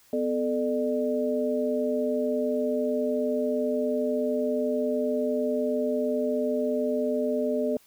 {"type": "tone cluster", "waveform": "sine", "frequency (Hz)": [250.8, 436.8, 600], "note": ["B3", "A4", "D5"], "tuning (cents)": [27, -13, 37], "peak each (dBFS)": -28, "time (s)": [0.13, 7.77], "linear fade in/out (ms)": 2, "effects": ["white hiss -59 dBFS RMS until 7.86 s"]}